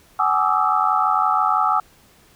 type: tone cluster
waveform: sine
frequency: 754 / 843 / 1165 / 1257 / 1323 Hz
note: F#5 / G#5 / D6 / D#6 / E6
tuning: +32 / +26 / -14 / +17 / +6 cents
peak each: -22 dBFS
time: 0.19-1.8 s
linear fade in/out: 5 ms
effects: pink hiss -53 dBFS RMS until 2.35 s